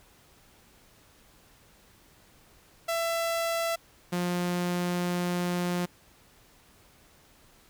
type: tone pair in turn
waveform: sawtooth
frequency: 668 / 176.93 Hz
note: E5 / F3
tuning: +23 / +23 cents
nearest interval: octave + major seventh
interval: 2300 cents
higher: first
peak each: -23 dBFS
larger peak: neither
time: 2.88-3.76 / 4.12-5.86 s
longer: second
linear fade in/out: 10 ms
effects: pink hiss -59 dBFS RMS until 7.69 s